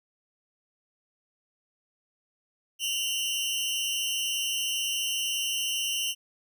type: tone pair together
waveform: sawtooth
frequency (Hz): 2794 / 3039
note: F7 / F#7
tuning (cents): 0 / +46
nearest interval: minor second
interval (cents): 146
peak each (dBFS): -27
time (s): 2.79-6.15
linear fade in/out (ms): 50
effects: none